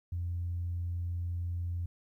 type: tone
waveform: sine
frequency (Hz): 86.9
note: F2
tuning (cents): -8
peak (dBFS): -31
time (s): 0.12-1.86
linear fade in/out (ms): 5
effects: tanh soft clip ceiling -27 dBFS + 12-bit

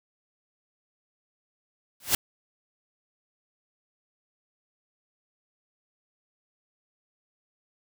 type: noise with exponential growth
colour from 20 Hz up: white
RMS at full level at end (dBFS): -18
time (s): 2-2.15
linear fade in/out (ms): 2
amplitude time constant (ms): 31
effects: none

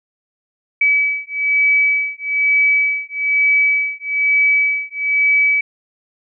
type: beating tone pair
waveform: sine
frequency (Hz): 2287 / 2288.1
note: D7 / D7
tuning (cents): -47 / -46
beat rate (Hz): 1.1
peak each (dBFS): -16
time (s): 0.81-5.61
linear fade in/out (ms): 5
effects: none

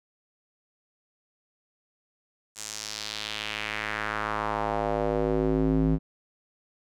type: tone with band-pass filter sweep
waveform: square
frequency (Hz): 53.5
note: A1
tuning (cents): -48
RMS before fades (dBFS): -28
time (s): 2.55-5.99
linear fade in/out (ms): 50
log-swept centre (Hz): 7600 to 210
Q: 2
effects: none

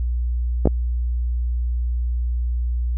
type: clicks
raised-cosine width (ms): 2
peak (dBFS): -3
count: 2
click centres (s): 0.656 / 0.673
effects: added 60 Hz sine -19 dBFS peak until 2.97 s

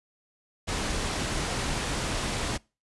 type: low-pass noise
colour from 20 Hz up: pink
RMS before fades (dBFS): -30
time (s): 0.67-2.58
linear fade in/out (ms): 20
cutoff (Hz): 9500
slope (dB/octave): 12
effects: noise-tail reverb RT60 0.3 s tail -25 dB re dry + resampled to 24000 Hz

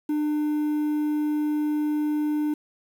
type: tone with quantisation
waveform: triangle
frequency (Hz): 300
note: D4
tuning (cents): +37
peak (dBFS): -20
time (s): 0.09-2.54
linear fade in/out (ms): 5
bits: 8
effects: none

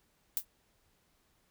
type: noise with exponential decay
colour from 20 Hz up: violet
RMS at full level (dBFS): -27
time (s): 0.37-0.45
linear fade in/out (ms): 1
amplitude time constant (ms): 16
effects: pink hiss -72 dBFS RMS until 1.5 s

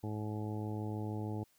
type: harmonic tone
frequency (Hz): 106.5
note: G#2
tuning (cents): +44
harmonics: 1 / 2 / 3 / 4 / 5 / 6 / 7 / 8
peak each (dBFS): -38 / -43 / -43 / -47 / -52 / -56 / -52 / -50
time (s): 0.03-1.44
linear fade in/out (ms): 10
effects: white hiss -71 dBFS RMS until 1.58 s

